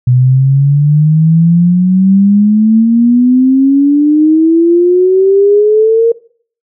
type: exponential sweep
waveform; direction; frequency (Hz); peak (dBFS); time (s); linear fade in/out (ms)
sine; up; 123.47 to 466.2; -4; 0.07-6.12; 5
effects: noise-tail reverb RT60 0.5 s tail -21 dB re dry